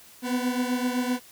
40% pulse beating tone pair, 246.9 / 254.7 Hz, B3 / C4, 0 / -46 cents, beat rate 7.8 Hz, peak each -25 / -29 dBFS, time 0.22-1.2 s, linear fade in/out 50 ms, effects white hiss -51 dBFS RMS until 1.31 s

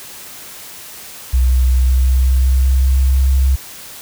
sine tone with pitch glide, 63.1 to 66.31 Hz, B1 to C2, +38 to +24 cents, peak -9 dBFS, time 1.33-3.56 s, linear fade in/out 10 ms, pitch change +86 cents, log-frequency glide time 1.61-3.17 s, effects white hiss -34 dBFS RMS until 4.01 s

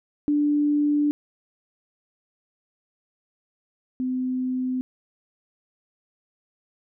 sine tone pair in turn, 293.7 / 255.5 Hz, D4 / C4, 0 / -41 cents, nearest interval major second, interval 241 cents, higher first, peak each -18 / -23 dBFS, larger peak first, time 0.28-1.11 / 4-4.81 s, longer first, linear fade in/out 0 ms, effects none

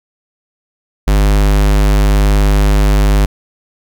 square tone, 50.5 Hz, G#1, 48 cents flat, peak -8 dBFS, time 1.07-3.26 s, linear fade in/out 10 ms, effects none

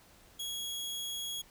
sawtooth tone, 3322 Hz, G#7, in tune, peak -33 dBFS, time 0.39-1.42 s, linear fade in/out 10 ms, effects pink hiss -60 dBFS RMS until 1.5 s

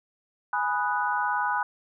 sine chord, G# minor seventh, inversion none, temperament equal, 830.6 / 987.8 / 1244.5 / 1480 Hz, G#5 / B5 / D#6 / F#6, 0 / 0 / 0 / 0 cents, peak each -29 / -28 / -32 / -29 dBFS, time 0.53-1.63 s, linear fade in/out 2 ms, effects none

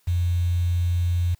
sine tone with quantisation, 87.5 Hz, F2, 4 cents sharp, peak -19 dBFS, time 0.07-1.35 s, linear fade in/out 10 ms, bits 7, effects white hiss -64 dBFS RMS until 1.39 s

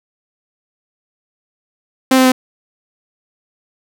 sawtooth tone with pitch steps, 261.6 / 259 / 256.5 Hz, C4 / C4 / C4, 0 / -17 / -34 cents, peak -4 dBFS, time 2.11-2.32 s, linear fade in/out 5 ms, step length 70 ms, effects none

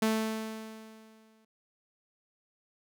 sawtooth tone with exponential decay, 220 Hz, A3, in tune, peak -20 dBFS, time 0.02-1.45 s, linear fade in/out 5 ms, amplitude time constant 310 ms, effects none

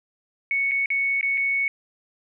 sine tone with dropouts, 2217 Hz, C#7, in tune, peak -20 dBFS, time 0.51-1.68 s, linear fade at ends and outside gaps 1 ms, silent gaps 0.712-0.717 / 0.859-0.903 / 1.211-1.229 / 1.374-1.377 s, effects none

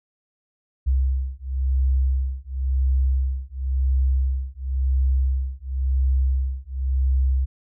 sine beating tone pair, 65.41 / 66.36 Hz, C2 / C2, 0 / +25 cents, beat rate 0.95 Hz, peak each -21 dBFS, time 0.86-7.46 s, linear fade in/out 20 ms, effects tanh soft clip ceiling -11 dBFS

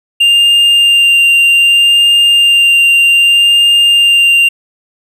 triangle tone with vibrato, 2794 Hz, F7, in tune, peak -3 dBFS, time 0.2-4.49 s, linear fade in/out 10 ms, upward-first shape sine, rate 0.64 Hz, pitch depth 9 cents each way, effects none

